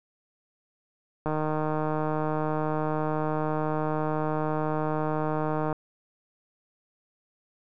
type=click train; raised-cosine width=1 ms; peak=-15 dBFS; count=689; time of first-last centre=1.26-5.728 s; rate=154 Hz; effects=none